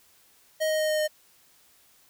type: tone with pitch steps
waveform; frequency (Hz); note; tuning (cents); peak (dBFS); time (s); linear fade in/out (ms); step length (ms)
square; 627 / 623.4 / 619.8 / 616.2 / 612.7; D#5 / D#5 / D#5 / D#5 / D#5; +13 / +3 / -7 / -17 / -27; -24; 0.6-1.08; 20; 96
effects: white hiss -60 dBFS RMS until 2.09 s